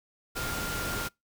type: tone in noise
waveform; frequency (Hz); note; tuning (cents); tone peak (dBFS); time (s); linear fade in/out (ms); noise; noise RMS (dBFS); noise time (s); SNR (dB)
sine; 1400; F6; +4; -36; 0.35-1.09; 20; pink; -34; 0.35-1.09; -5
effects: noise-tail reverb RT60 0.2 s tail -26 dB re dry